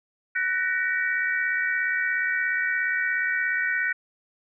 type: tone cluster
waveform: sine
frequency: 1493 / 1855 / 1932 / 2291 Hz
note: F#6 / A#6 / B6 / D7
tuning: +15 / -9 / -39 / -44 cents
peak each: -25 / -28 / -31 / -32 dBFS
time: 0.35-3.93 s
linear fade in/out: 10 ms
effects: none